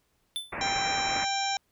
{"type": "tone with exponential decay", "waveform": "square", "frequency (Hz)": 3520, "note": "A7", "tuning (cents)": 0, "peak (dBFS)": -27, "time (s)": [0.36, 0.56], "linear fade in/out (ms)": 0, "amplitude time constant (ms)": 43}
{"type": "low-pass noise", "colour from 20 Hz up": "white", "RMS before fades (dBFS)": -35, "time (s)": [0.52, 1.25], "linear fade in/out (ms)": 10, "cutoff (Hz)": 2500, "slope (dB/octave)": 96}
{"type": "harmonic tone", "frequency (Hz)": 787, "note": "G5", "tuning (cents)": 7, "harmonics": [1, 2, 3, 4, 5, 7, 8, 9], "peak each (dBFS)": [-29, -38, -36, -40, -35, -35, -43, -40], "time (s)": [0.61, 1.57], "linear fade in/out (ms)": 2}
{"effects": ["pink hiss -72 dBFS RMS until 1.71 s"]}